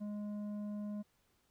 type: tone with tanh clipping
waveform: sine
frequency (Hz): 207.7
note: G#3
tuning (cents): 0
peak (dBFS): -40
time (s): 0-1.03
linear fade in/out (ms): 20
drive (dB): 8
effects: pink hiss -75 dBFS RMS until 1.5 s